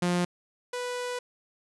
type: tone pair in turn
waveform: sawtooth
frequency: 176.8 / 493.2 Hz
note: F3 / B4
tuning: +22 / -2 cents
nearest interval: octave + tritone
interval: 1776 cents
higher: second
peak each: -20 / -27 dBFS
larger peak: first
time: 0.02-0.25 / 0.73-1.19 s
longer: second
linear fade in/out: 5 ms
effects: resampled to 24000 Hz